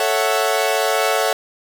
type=chord; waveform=sawtooth; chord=F# minor seventh; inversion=first; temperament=equal; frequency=440 / 554.4 / 659.3 / 740 Hz; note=A4 / C#5 / E5 / F#5; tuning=0 / 0 / 0 / 0 cents; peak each=-18 dBFS; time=0-1.33 s; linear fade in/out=2 ms; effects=none